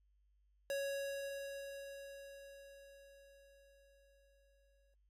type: tone with exponential decay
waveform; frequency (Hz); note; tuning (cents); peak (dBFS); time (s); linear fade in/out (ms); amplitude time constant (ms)
square; 555; C#5; +2; -37; 0.7-4.94; 1; 920
effects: added 50 Hz sine -70 dBFS peak until 5.09 s + AAC 48 kbps